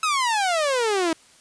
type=exponential sweep; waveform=sawtooth; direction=down; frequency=1310 to 315.8 Hz; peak=-16 dBFS; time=0.03-1.13 s; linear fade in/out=2 ms; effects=white hiss -53 dBFS RMS until 1.4 s + resampled to 22050 Hz